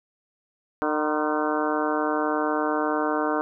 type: harmonic tone with a mistuned harmonic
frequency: 151.8 Hz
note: D#3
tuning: 42 cents flat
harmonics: 2 / 3 / 4 / 5 / 6 / 7 / 8 / 9 / 10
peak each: -27 / -29 / -30 / -31 / -32 / -32 / -33 / -34 / -34 dBFS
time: 0.82-3.41 s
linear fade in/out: 0 ms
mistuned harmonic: 6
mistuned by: +67 cents
effects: none